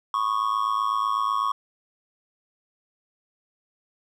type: tone with amplitude modulation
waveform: triangle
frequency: 1108.7 Hz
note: C#6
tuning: in tune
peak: -16 dBFS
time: 0.14-1.52 s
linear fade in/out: 2 ms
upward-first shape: sine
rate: 108 Hz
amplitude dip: 90%
effects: none